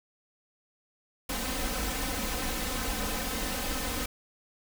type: noise with comb filter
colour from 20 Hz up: pink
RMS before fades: -32 dBFS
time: 1.29-4.06 s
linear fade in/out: 5 ms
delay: 3.9 ms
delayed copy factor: +0.95
effects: none